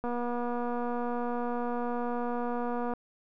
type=click train; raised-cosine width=1 ms; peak=-21 dBFS; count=699; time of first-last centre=0.04-2.936 s; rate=241 Hz; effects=none